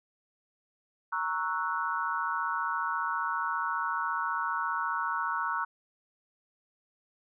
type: chord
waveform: sine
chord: F# dominant seventh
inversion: first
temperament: equal with one note detuned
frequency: 932.3 / 1108.7 / 1318.5 / 1473.2 Hz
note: A#5 / C#6 / E6 / F#6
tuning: 0 / 0 / 0 / -8 cents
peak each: -34 dBFS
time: 1.12-5.65 s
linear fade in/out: 10 ms
effects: none